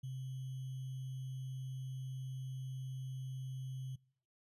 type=tone with sample-and-hold; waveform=sine; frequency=130.81 Hz; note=C3; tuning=in tune; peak=-40 dBFS; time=0.03-3.96 s; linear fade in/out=10 ms; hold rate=3150 Hz; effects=noise-tail reverb RT60 0.7 s tail -26 dB re dry + resampled to 32000 Hz